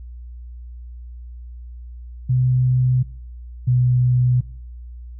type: tone pair in turn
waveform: sine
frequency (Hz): 127 / 124.75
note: B2 / B2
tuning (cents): +49 / +18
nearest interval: unison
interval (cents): 31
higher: first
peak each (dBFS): -14 / -13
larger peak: second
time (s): 2.29-3.03 / 3.67-4.41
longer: neither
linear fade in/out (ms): 10
effects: noise-tail reverb RT60 0.6 s tail -23 dB re dry + added 60 Hz sine -33 dBFS peak until 5.19 s

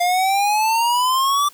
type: exponential sweep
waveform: square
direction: up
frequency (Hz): 698.5 to 1174.7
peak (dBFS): -16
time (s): 0-1.49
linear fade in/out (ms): 10
effects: white hiss -48 dBFS RMS until 1.53 s

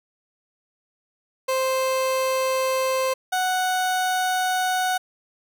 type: tone pair in turn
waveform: 30% pulse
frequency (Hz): 523.3 / 740.1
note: C5 / F#5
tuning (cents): 0 / 0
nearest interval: tritone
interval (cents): 600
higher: second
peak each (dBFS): -18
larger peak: neither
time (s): 1.48-3.14 / 3.32-4.98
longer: neither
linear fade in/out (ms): 10
effects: none

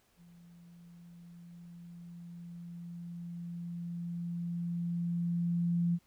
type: tone with level ramp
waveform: sine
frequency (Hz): 171.9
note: F3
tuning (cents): -27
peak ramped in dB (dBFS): -55 to -26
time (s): 0.16-5.99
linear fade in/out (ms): 50
effects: pink hiss -70 dBFS RMS until 6.06 s

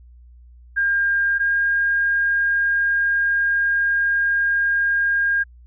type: tone pair in turn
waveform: sine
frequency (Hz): 1607 / 1616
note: G6 / G#6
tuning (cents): +43 / -48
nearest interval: unison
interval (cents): 9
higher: second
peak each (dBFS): -16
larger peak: neither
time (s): 0.76-1.39 / 1.39-5.44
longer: second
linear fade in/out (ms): 20
effects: added 60 Hz sine -43 dBFS peak until 5.66 s

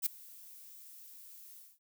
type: noise with ADSR envelope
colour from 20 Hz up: violet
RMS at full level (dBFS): -29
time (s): 0.02-1.79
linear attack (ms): 41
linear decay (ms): 7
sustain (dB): -24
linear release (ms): 210
effects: noise-tail reverb RT60 0.1 s tail -24 dB re dry

